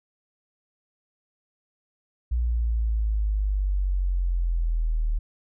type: exponential sweep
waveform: sine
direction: down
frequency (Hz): 60.2 to 38.22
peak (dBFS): -21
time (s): 2.31-5.19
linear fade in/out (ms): 10
effects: none